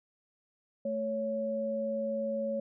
sine tone pair together, 220 / 556.5 Hz, A3 / C#5, 0 / +7 cents, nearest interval octave + major third, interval 1607 cents, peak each -36 / -31 dBFS, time 0.85-2.6 s, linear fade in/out 5 ms, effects none

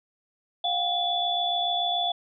sine tone cluster, 707 / 774 / 3449 Hz, F5 / G5 / A7, +21 / -22 / -35 cents, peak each -27 / -34 / -26 dBFS, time 0.64-2.12 s, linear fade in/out 5 ms, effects none

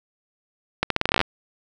accelerating click train, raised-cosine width 0.3 ms, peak -3 dBFS, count 13, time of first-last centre 0.83-1.214 s, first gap 73 ms, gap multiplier 0.83, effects none

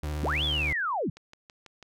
35% pulse tone with vibrato, 75 Hz, D2, 37 cents sharp, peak -28 dBFS, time 0.03-0.73 s, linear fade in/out 5 ms, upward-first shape triangle, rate 16 Hz, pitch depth 49 cents each way
sine linear two-way sweep, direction up then down, 107.1 to 3520 to 107.1 Hz, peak -26 dBFS, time 0.23-1.1 s, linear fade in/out 5 ms, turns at 0.44 s
click train, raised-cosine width 0.2 ms, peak -30 dBFS, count 5, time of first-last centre 1.17-1.827 s, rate 6.09 Hz
effects none

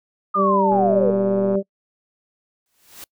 sine linear sweep, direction down, 1232 to 453.2 Hz, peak -17 dBFS, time 0.34-1.11 s, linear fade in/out 10 ms
harmonic tone, 196 Hz, G3, in tune, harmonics 1 / 2 / 3, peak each -21 / -21 / -21 dBFS, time 0.35-1.63 s, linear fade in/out 50 ms
click train, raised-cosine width 1 ms, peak -19 dBFS, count 102, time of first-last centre 0.72-1.555 s, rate 121 Hz
white noise with exponential growth, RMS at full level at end -35 dBFS, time 2.66-3.04 s, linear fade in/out 1 ms, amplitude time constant 81 ms
effects noise-tail reverb RT60 0.1 s tail -26 dB re dry

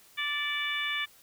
harmonic tone with a mistuned harmonic, 586 Hz, D5, 4 cents flat, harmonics 2 / 3 / 4 / 5 / 6, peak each -39 / -34 / -33 / -37 / -36 dBFS, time 0.17-1.06 s, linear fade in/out 20 ms, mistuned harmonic 4, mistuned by -20 cents, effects white hiss -58 dBFS RMS until 1.22 s

